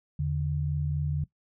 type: tone pair together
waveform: sine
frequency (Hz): 82.11 / 146.3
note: E2 / D3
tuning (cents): -6 / -6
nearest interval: minor seventh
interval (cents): 1000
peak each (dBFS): -31 / -27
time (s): 0.19-1.24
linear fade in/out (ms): 5
effects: noise-tail reverb RT60 0.1 s tail -18 dB re dry